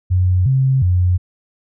sine tone with pitch steps, 91.3 / 132.8 / 90.2 Hz, F#2 / C3 / F#2, -23 / +26 / -44 cents, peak -11 dBFS, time 0.1-1.18 s, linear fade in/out 20 ms, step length 360 ms, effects none

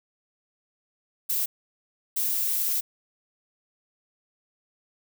violet noise bursts at uneven times, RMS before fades -26 dBFS, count 2, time 1.29-1.46 / 2.16-2.81 s, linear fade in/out 10 ms, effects none

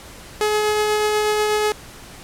sawtooth tone with tremolo, 423.7 Hz, G#4, 35 cents sharp, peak -12 dBFS, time 0.41-1.72 s, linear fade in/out 0 ms, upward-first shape triangle, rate 8.2 Hz, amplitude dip 25%, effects pink hiss -40 dBFS RMS until 2.23 s + low-pass 12000 Hz 12 dB/octave

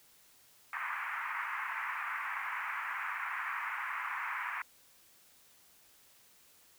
pink band-pass noise, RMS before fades -38 dBFS, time 0.73-4.62 s, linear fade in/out 2 ms, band 950 to 2300 Hz, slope 48 dB/octave, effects white hiss -63 dBFS RMS until 6.78 s

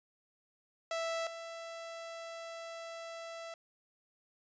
sawtooth tone pair in turn, 660 / 664.2 Hz, E5 / E5, +2 / +13 cents, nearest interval unison, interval 11 cents, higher second, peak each -30 / -39 dBFS, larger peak first, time 0.91-1.27 / 1.27-3.54 s, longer second, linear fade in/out 2 ms, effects resampled to 16000 Hz

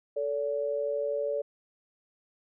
sine tone pair together, 440 / 572.3 Hz, A4 / D5, 0 / -45 cents, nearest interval perfect fourth, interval 455 cents, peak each -32 / -29 dBFS, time 0.16-1.42 s, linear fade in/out 10 ms, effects none

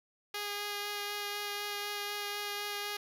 5% pulse tone with vibrato, 410.7 Hz, G#4, 19 cents flat, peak -24 dBFS, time 0.34-2.97 s, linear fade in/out 5 ms, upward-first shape sine, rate 4 Hz, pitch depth 10 cents each way, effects none

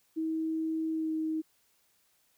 sine tone with pitch glide, 320 to 316 Hz, D#4 to D#4, +49 to +27 cents, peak -29 dBFS, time 0.16-1.42 s, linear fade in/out 20 ms, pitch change -22 cents, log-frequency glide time 0.91-1.12 s, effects white hiss -70 dBFS RMS until 2.37 s

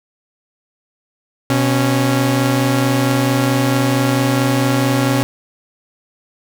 sawtooth tone pair together, 125.6 / 275.7 Hz, B2 / C#4, +30 / -9 cents, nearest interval octave + major second, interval 1361 cents, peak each -12 dBFS, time 1.5-5.23 s, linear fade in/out 0 ms, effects none

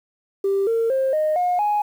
sine tone with pitch steps, 393.2 / 456.9 / 531 / 617 / 717 / 833.2 Hz, G4 / A#4 / C5 / D#5 / F5 / G#5, +5 / -35 / +25 / -15 / +45 / +5 cents, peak -16 dBFS, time 0.44-1.82 s, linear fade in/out 5 ms, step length 230 ms, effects tanh soft clip ceiling -14 dBFS + 8-bit

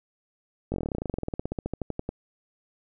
slowing click train, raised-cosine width 2 ms, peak -16 dBFS, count 29, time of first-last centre 0.72-2.091 s, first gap 20 ms, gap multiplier 1.06, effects none

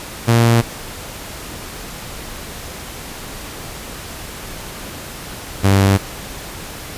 sawtooth tone pair in turn, 116.54 / 98 Hz, A#2 / G2, 0 / 0 cents, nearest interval minor third, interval 300 cents, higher first, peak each -6 dBFS, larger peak neither, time 0.27-0.62 / 5.63-5.98 s, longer neither, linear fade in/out 20 ms, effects pink hiss -31 dBFS RMS until 6.97 s + resampled to 32000 Hz

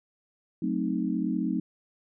sine chord, F# diminished seventh, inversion none, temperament equal, 185 / 220 / 261.6 / 311.1 Hz, F#3 / A3 / C4 / Eb4, 0 / 0 / 0 / 0 cents, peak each -31 dBFS, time 0.62-1.6 s, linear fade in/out 5 ms, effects none

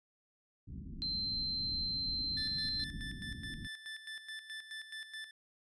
pink low-pass noise, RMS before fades -45 dBFS, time 0.67-3.68 s, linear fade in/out 20 ms, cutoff 300 Hz, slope 48 dB/octave
sine tone, 4112 Hz, C8, 31 cents flat, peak -34 dBFS, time 1.02-2.84 s, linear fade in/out 0 ms
25% pulse tone with tremolo, 1760 Hz, A6, in tune, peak -38 dBFS, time 2.37-5.31 s, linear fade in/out 2 ms, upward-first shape square, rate 4.7 Hz, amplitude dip 65%
effects resampled to 22050 Hz

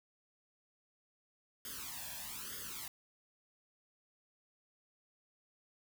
white noise with flanger, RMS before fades -45 dBFS, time 1.65-2.88 s, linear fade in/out 2 ms, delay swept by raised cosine 0.6 to 1.21 ms, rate 1.1 Hz, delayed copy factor +0.9, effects none

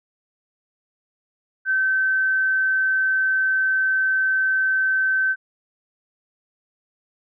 sine tone, 1540 Hz, G6, 31 cents flat, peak -17 dBFS, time 1.65-5.36 s, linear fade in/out 50 ms, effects none

